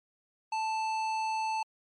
sine tone with tanh clipping, 880 Hz, A5, in tune, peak -31 dBFS, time 0.52-1.63 s, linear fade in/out 5 ms, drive 15 dB, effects MP3 48 kbps

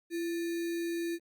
sine tone with sample-and-hold, 337.6 Hz, E4, 41 cents sharp, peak -31 dBFS, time 0.1-1.19 s, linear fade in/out 50 ms, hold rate 2100 Hz, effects Opus 48 kbps

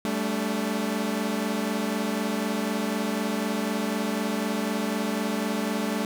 sawtooth chord, G suspended second, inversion none, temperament equal with one note detuned, 196 / 220 / 288 Hz, G3 / A3 / D4, 0 / 0 / -34 cents, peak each -27 / -24 / -28 dBFS, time 0.05-6.05 s, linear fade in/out 0 ms, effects none

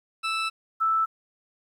20% pulse / sine tone pair in turn, 1318.5 / 1318.5 Hz, E6 / E6, 0 / 0 cents, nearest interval unison, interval 0 cents, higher neither, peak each -20 dBFS, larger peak neither, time 0.23-0.5 / 0.8-1.06 s, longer first, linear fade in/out 20 ms, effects low-pass 7000 Hz 12 dB/octave + 10-bit

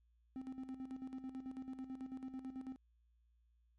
triangle tone with tremolo, 261.6 Hz, C4, in tune, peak -40 dBFS, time 0.36-2.76 s, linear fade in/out 0 ms, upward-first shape square, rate 9.1 Hz, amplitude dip 65%, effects added 58 Hz sine -70 dBFS peak until 3.78 s + MP3 48 kbps

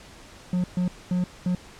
triangle tone bursts at uneven times, 180 Hz, F#3, 47 cents flat, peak -19 dBFS, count 4, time 0.53-0.64 / 0.77-0.88 / 1.11-1.24 / 1.46-1.55 s, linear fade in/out 2 ms, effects pink hiss -47 dBFS RMS until 1.79 s + low-pass 8000 Hz 12 dB/octave

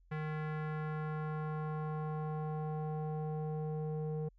square tone with low-pass filter sweep, 154.2 Hz, D#3, 15 cents flat, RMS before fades -38 dBFS, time 0.11-4.29 s, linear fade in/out 10 ms, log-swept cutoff 1900 to 520 Hz, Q 1.9, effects added 43 Hz sine -62 dBFS peak until 4.38 s

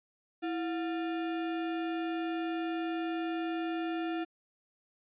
sine tone with sample-and-hold, 330 Hz, E4, 2 cents sharp, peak -31 dBFS, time 0.42-4.25 s, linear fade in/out 20 ms, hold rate 1050 Hz, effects resampled to 8000 Hz

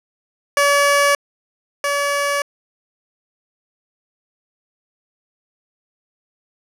15% pulse tone pair in turn, 570 / 570 Hz, C#5 / C#5, +48 / +48 cents, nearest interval unison, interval 0 cents, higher neither, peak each -6 / -11 dBFS, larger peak first, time 0.57-1.15 / 1.84-2.42 s, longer neither, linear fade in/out 2 ms, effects low-pass 12000 Hz 12 dB/octave

